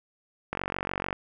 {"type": "click train", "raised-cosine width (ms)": 0.5, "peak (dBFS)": -14, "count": 29, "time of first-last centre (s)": [0.53, 1.128], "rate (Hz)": 46.8, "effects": []}